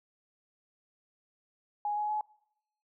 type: tone with pitch steps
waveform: sine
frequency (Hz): 830.6 / 839.8 / 849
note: G#5 / G#5 / G#5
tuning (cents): 0 / +19 / +38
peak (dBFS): -29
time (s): 1.85-2.21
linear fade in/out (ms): 2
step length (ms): 120
effects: noise-tail reverb RT60 0.8 s tail -24 dB re dry